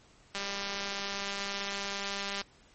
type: click train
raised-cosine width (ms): 0.2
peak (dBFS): -18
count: 412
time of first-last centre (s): 0.35-2.415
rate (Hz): 199
effects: pink hiss -61 dBFS RMS until 2.74 s + MP3 32 kbps